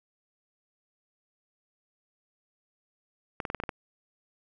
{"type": "clicks", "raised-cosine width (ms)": 0.5, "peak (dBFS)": -17, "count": 7, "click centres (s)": [3.402, 3.452, 3.501, 3.547, 3.601, 3.637, 3.692], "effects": []}